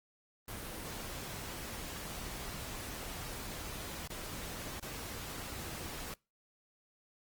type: noise with dropouts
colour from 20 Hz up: pink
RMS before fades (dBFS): -43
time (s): 0.48-6.14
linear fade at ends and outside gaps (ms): 2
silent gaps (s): 4.076-4.102 / 4.798-4.825
effects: noise-tail reverb RT60 0.3 s tail -26 dB re dry + Opus 24 kbps